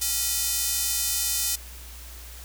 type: tone with high-pass filter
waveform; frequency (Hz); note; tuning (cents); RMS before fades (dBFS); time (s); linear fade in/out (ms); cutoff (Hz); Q
square; 276.4; C#4; -5; -26; 0.01-1.56; 10; 6400; 0.84
effects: added 60 Hz sine -41 dBFS peak until 2.44 s + white hiss -45 dBFS RMS until 2.44 s